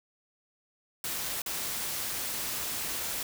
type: noise with dropouts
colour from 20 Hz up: white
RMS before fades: -34 dBFS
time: 1.04-3.23 s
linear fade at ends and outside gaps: 2 ms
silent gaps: 1.419-1.461 s
effects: none